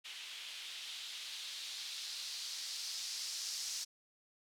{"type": "noise with low-pass filter sweep", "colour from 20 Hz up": "violet", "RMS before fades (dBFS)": -44, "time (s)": [0.04, 3.85], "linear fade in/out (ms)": 20, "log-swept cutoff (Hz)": [3000, 5400], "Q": 2.3, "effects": []}